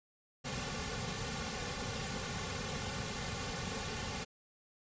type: noise with comb filter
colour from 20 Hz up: pink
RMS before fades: -39 dBFS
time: 0.44-4.25 s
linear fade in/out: 20 ms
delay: 3.1 ms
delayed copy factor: -0.9
effects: resampled to 16000 Hz